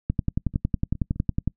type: two click trains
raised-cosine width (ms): 5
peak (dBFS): -24 / -10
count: 4 / 16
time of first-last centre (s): 0.54-1.16 / 0.1-1.476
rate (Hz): 4.84 / 10.9
effects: noise-tail reverb RT60 0.1 s tail -26 dB re dry